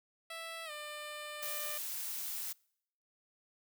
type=tone with pitch glide; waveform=10% pulse; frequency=659.3 to 597.6 Hz; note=E5 to D5; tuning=0 to +30 cents; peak=-34 dBFS; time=0.3-1.78 s; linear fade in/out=5 ms; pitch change=-170 cents; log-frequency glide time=0.65-0.71 s
type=noise; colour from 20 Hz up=blue; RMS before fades=-40 dBFS; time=1.42-2.53 s; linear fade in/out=10 ms
effects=noise-tail reverb RT60 0.7 s tail -26 dB re dry